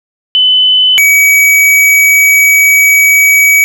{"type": "tone pair in turn", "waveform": ["sine", "square"], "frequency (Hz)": [3017, 2271], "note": ["F#7", "C#7"], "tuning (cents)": [33, 41], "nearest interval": "perfect fourth", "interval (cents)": 492, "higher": "first", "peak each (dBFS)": -4, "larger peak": "neither", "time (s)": [[0.35, 0.98], [0.98, 3.64]], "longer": "second", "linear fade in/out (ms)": 0, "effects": []}